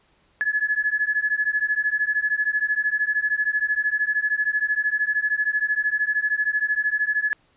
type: beating tone pair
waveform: sine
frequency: 1700 / 1713 Hz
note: G#6 / A6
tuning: +40 / -47 cents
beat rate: 13 Hz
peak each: -23 dBFS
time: 0.41-7.33 s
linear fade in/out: 0 ms
effects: pink hiss -62 dBFS RMS until 7.56 s + resampled to 8000 Hz